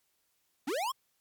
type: linear sweep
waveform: square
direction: up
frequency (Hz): 233.1 to 1117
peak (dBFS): -31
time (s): 0.67-0.92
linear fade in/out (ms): 10
effects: white hiss -75 dBFS RMS until 1.2 s + MP3 96 kbps